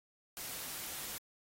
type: noise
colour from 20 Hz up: white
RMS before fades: -43 dBFS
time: 0.37-1.18 s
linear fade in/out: 0 ms
effects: AAC 48 kbps